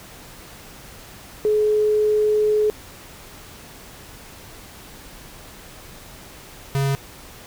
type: tone pair in turn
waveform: sine / square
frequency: 424.9 / 137.68 Hz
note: G#4 / C#3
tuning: +40 / -11 cents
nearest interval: octave + minor sixth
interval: 1951 cents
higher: first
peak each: -15 / -19 dBFS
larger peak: first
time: 1.45-2.7 / 6.75-6.95 s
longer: first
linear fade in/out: 0 ms
effects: pink hiss -42 dBFS RMS until 7.46 s